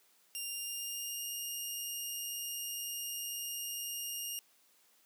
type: tone with pitch glide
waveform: 10% pulse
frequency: 2794 to 2833 Hz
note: F7 to F7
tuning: 0 to +24 cents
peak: -30 dBFS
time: 0.35-4.39 s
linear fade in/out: 0 ms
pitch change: +24 cents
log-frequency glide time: 0.49-1.24 s
effects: white hiss -68 dBFS RMS until 5.05 s + high-pass 200 Hz 12 dB/octave